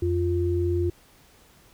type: tone pair together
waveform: sine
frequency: 87.31 / 349.2 Hz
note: F2 / F4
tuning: 0 / 0 cents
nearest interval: 2 octaves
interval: 2400 cents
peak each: -24 dBFS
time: 0.02-0.9 s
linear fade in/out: 5 ms
effects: pink hiss -56 dBFS RMS until 1.73 s